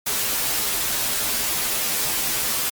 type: noise with comb filter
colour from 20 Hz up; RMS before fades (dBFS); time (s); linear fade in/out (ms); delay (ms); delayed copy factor
white; -23; 0.06-2.7; 10; 11; -0.85
effects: MP3 96 kbps